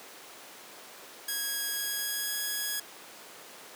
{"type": "tone with pitch glide", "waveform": "5% pulse", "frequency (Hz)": [1650, 1667.2], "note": ["G#6", "G#6"], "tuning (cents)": [-12, 6], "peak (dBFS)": -20, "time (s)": [1.28, 2.8], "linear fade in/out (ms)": 5, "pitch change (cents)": 18, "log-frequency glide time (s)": [1.71, 2.38], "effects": ["pink hiss -47 dBFS RMS until 3.75 s", "high-pass 400 Hz 12 dB/octave"]}